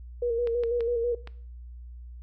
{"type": "tone with vibrato", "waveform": "sine", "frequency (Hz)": 472.5, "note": "A#4", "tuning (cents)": 23, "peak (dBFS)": -24, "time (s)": [0.22, 1.15], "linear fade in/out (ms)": 5, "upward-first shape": "square", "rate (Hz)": 6.1, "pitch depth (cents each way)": 37}
{"type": "clicks", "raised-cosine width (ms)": 0.3, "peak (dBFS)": -25, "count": 4, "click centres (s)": [0.473, 0.636, 0.807, 1.274]}
{"effects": ["noise-tail reverb RT60 0.5 s tail -19 dB re dry", "added 60 Hz sine -40 dBFS peak until 2.22 s"]}